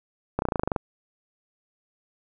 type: slowing click train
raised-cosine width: 1 ms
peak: -10 dBFS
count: 11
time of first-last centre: 0.39-0.762 s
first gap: 31 ms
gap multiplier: 1.04
effects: none